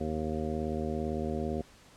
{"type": "harmonic tone", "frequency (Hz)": 77.78, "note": "D#2", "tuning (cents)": 0, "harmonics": [1, 2, 3, 4, 5, 6, 7, 9], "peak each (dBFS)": [-37, -40, -35, -42, -37, -42, -40, -42], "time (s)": [0, 1.62], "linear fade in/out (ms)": 10, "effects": ["pink hiss -57 dBFS RMS until 1.96 s", "low-pass 9000 Hz 12 dB/octave"]}